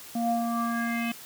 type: tone with low-pass filter sweep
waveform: square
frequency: 233.1 Hz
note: A#3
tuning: in tune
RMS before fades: -28 dBFS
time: 0.15-1.12 s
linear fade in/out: 5 ms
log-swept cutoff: 550 to 2800 Hz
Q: 5
effects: white hiss -45 dBFS RMS until 1.25 s + high-pass 80 Hz 12 dB/octave